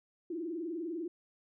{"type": "tone with vibrato", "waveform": "sine", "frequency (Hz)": 331.3, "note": "E4", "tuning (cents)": 9, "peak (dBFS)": -35, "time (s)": [0.3, 1.08], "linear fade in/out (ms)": 5, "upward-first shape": "sine", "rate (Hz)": 20, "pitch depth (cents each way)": 140, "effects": []}